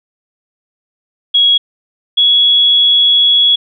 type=tone pair in turn; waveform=sine; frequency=3322 / 3357 Hz; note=G#7 / G#7; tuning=0 / +18 cents; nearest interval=unison; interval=18 cents; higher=second; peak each=-6 dBFS; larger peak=neither; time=1.34-1.58 / 2.17-3.56 s; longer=second; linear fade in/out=10 ms; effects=none